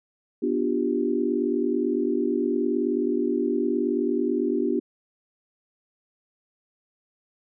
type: chord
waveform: sine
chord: G dominant seventh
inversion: first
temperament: just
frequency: 245 / 294 / 352.8 / 392 Hz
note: B3 / D4 / F4 / G4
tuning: -14 / +2 / +18 / 0 cents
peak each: -27 dBFS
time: 0.42-4.8 s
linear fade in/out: 10 ms
effects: none